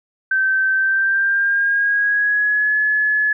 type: tone with pitch glide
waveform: sine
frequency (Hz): 1548 to 1707.7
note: G6 to G#6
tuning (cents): -22 to +48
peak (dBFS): -14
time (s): 0.31-3.33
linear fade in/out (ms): 5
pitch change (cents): +170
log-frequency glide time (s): 0.74-2.76
effects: none